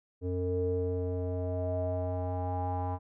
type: tone with low-pass filter sweep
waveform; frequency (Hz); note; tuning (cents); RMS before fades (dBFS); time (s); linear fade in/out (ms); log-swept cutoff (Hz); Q
square; 90.5; F#2; -38; -32; 0.21-2.99; 50; 400 to 900; 7.6
effects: none